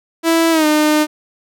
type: tone with pitch glide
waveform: sawtooth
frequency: 329.6 to 304 Hz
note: E4 to D#4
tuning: 0 to -40 cents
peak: -7 dBFS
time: 0.23-1.07 s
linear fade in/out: 50 ms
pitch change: -140 cents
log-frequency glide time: 0.51-0.66 s
effects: none